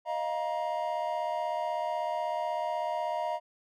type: chord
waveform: triangle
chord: Eb suspended second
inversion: none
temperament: equal with one note detuned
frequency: 622.3 / 698.5 / 946.4 Hz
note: Eb5 / F5 / Bb5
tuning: 0 / 0 / +26 cents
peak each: -32 dBFS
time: 0.05-3.4 s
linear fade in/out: 50 ms
effects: none